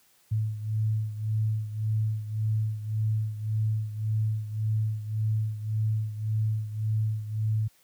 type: beating tone pair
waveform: sine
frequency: 108.2 / 110 Hz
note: A2 / A2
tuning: -29 / 0 cents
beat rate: 1.8 Hz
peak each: -26 / -31 dBFS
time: 0.31-7.68 s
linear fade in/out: 10 ms
effects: white hiss -63 dBFS RMS until 7.83 s + high-pass 60 Hz 12 dB/octave